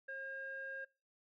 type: tone with low-pass filter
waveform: square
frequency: 538 Hz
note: C5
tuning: 48 cents sharp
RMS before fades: -45 dBFS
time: 0.08-0.85 s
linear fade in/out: 10 ms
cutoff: 1700 Hz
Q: 8.5
effects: noise-tail reverb RT60 0.3 s tail -23 dB re dry